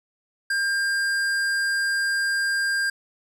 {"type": "tone with hard clipping", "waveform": "sine", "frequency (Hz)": 1600, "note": "G6", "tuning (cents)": 35, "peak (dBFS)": -23, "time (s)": [0.5, 2.9], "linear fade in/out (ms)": 5, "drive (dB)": 13, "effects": []}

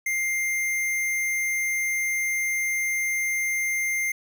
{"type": "tone", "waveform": "square", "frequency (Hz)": 2100, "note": "C7", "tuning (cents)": 6, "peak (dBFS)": -24, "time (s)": [0.06, 4.12], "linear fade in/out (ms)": 5, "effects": []}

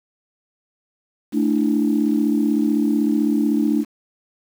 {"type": "chord", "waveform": "sine", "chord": "A suspended fourth", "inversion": "none", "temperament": "equal", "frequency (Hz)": [220, 293.7, 329.6], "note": ["A3", "D4", "E4"], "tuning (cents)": [0, 0, 0], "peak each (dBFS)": [-19, -18, -23], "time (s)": [1.32, 3.85], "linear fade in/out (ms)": 50, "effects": ["tanh soft clip ceiling -7 dBFS", "7-bit"]}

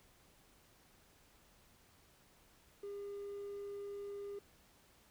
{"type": "tone", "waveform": "triangle", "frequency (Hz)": 403.7, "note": "G#4", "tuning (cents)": -49, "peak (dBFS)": -40, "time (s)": [2.83, 4.39], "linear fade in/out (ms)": 5, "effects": ["tanh soft clip ceiling -37 dBFS", "pink hiss -67 dBFS RMS until 5.1 s"]}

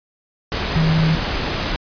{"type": "tone in noise", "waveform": "sine", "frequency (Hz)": 160, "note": "D#3", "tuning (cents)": 49, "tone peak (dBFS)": -14, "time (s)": [0.76, 1.15], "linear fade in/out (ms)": 0, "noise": "pink", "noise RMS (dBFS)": -22, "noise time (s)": [0.52, 1.76], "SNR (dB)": 5, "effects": ["resampled to 11025 Hz"]}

